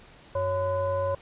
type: tone with frequency modulation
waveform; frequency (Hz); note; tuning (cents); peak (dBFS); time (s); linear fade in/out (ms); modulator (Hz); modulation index
sine; 554.4; C#5; 0; -24; 0.35-1.15; 5; 461; 0.82
effects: pink hiss -52 dBFS RMS until 1.21 s + resampled to 8000 Hz